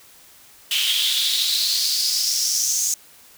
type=noise with high-pass filter sweep; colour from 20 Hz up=pink; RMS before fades=-21 dBFS; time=0.71-2.94 s; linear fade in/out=2 ms; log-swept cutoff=3000 to 6600 Hz; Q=5.5; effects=white hiss -49 dBFS RMS until 3.37 s